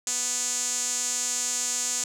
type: tone with band-pass filter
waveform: sawtooth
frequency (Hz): 246.9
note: B3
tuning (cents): 0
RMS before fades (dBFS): -28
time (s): 0.07-2.04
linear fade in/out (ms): 2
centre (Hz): 7100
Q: 5.3
effects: none